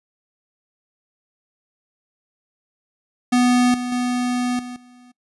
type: tone with level steps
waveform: square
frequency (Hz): 247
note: B3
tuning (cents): 0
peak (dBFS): -14 / -24 / -20 / -31 / -46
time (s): 3.32-5.12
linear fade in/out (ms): 10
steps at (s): 3.74 / 3.92 / 4.59 / 4.76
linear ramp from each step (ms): 2
effects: noise-tail reverb RT60 0.1 s tail -22 dB re dry + resampled to 24000 Hz